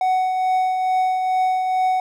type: tone with tremolo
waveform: triangle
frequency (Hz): 745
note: F#5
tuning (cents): +12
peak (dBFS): -13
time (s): 0.01-2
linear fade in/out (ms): 2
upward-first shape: triangle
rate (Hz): 2.3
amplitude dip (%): 40
effects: none